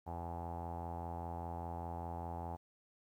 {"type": "tone with low-pass filter", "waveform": "sawtooth", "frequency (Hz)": 85, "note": "F2", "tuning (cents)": -46, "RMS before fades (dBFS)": -43, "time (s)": [0.06, 2.57], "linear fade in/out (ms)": 20, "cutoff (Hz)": 820, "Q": 8.4, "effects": ["12-bit"]}